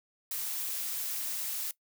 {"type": "noise", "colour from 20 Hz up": "blue", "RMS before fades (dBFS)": -35, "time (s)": [0.31, 1.71], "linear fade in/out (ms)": 2, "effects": ["noise-tail reverb RT60 0.1 s tail -20 dB re dry"]}